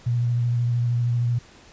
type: tone with vibrato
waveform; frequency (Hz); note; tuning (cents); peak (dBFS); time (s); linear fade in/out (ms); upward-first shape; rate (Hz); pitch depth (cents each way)
sine; 120; B2; -49; -19; 0.06-1.39; 10; sine; 13; 20
effects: pink hiss -50 dBFS RMS until 1.72 s + resampled to 16000 Hz